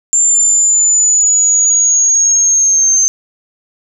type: linear sweep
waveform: sine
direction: down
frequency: 7280 to 6272 Hz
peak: -7 dBFS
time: 0.13-3.08 s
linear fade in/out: 0 ms
effects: none